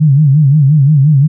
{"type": "tone with vibrato", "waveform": "sine", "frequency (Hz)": 144.7, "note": "D3", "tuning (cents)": -25, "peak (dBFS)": -4, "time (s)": [0, 1.28], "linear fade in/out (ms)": 20, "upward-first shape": "sine", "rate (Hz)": 5.7, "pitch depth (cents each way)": 140, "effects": []}